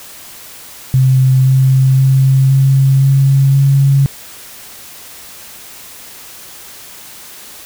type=tone with pitch steps; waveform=sine; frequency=130.81 / 132.18 / 133.56 / 134.95 / 136.36 / 137.79 Hz; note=C3 / C3 / C3 / C#3 / C#3 / C#3; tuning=0 / +18 / +36 / -46 / -28 / -10 cents; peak=-6 dBFS; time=0.94-4.06 s; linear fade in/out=0 ms; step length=520 ms; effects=white hiss -34 dBFS RMS until 7.65 s